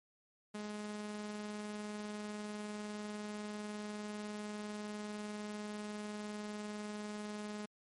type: tone with tremolo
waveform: sawtooth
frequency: 209.6 Hz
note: G#3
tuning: 16 cents sharp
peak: -36 dBFS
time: 0.54-7.66 s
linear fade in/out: 10 ms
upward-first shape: triangle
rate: 20 Hz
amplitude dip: 30%
effects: MP3 48 kbps